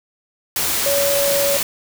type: tone in noise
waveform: sine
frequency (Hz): 563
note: C#5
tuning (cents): +27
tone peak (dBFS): -17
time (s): 0.86-1.57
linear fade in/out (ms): 2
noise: white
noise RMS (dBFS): -20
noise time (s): 0.56-1.63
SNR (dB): 0
effects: none